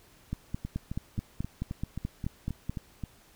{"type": "two click trains", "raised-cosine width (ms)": 5, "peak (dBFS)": [-19, -22], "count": [12, 10], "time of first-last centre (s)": [[0.33, 2.696], [0.65, 3.037]], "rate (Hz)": [4.65, 3.77], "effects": ["pink hiss -59 dBFS RMS until 3.35 s"]}